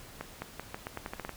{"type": "accelerating click train", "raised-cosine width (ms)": 0.5, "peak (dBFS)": -21, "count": 11, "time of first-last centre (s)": [0.21, 1.293], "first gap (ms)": 210, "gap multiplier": 0.84, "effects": ["pink hiss -50 dBFS RMS until 1.36 s"]}